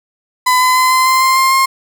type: tone with pitch steps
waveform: 35% pulse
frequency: 1007 / 1015.2 / 1023.4 / 1031.7 / 1040.1 / 1048.6 / 1057.1 / 1065.6 Hz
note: B5 / B5 / C6 / C6 / C6 / C6 / C6 / C6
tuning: +33 / +47 / -39 / -25 / -11 / +3 / +17 / +31 cents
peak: -7 dBFS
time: 0.46-1.66 s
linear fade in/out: 10 ms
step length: 150 ms
effects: none